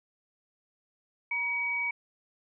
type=tone pair together; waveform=sine; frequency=953 / 2265 Hz; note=A#5 / C#7; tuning=+38 / +37 cents; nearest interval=octave + minor third; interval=1499 cents; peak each=-39 / -28 dBFS; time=1.31-1.91 s; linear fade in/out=5 ms; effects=none